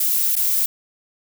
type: noise with dropouts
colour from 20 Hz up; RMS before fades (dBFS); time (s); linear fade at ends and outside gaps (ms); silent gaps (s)
violet; -19; 0-0.66; 5; 0.356-0.364
effects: none